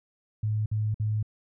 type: tone bursts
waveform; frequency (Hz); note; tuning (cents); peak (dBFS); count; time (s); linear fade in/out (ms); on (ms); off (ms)
sine; 107.3; A2; -43; -24; 3; 0.43-1.228; 5; 230; 54
effects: none